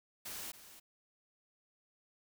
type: noise with echo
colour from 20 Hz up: white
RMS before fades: -44 dBFS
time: 0.25-0.52 s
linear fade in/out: 10 ms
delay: 280 ms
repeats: 1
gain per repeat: -12 dB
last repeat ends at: 0.8 s
effects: none